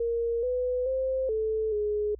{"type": "tone with pitch steps", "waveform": "sine", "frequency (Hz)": [466.2, 500, 524, 437.6, 419], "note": ["A#4", "B4", "C5", "A4", "G#4"], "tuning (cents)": [0, 21, 2, -9, 15], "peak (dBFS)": -25, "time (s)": [0, 2.15], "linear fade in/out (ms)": 5, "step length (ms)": 430, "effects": ["added 60 Hz sine -45 dBFS peak until 2.19 s"]}